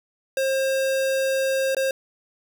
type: tone with dropouts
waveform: square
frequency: 534 Hz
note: C5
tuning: 35 cents sharp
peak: -21 dBFS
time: 0.37-1.91 s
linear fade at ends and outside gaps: 2 ms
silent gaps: 1.748-1.767 s
effects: none